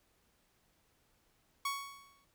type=tone with exponential decay; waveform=sawtooth; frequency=1114 Hz; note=C#6; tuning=8 cents sharp; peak=-28 dBFS; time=1.65-2.25 s; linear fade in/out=5 ms; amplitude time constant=130 ms; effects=pink hiss -73 dBFS RMS until 2.34 s